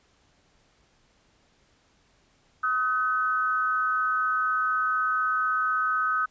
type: tone pair together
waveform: sine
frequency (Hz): 1268 / 1512.1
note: D#6 / F#6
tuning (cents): +32 / +37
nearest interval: minor third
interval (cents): 305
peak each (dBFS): -24 / -27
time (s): 2.63-6.26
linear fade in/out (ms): 10
effects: pink hiss -64 dBFS RMS until 6.3 s + resampled to 16000 Hz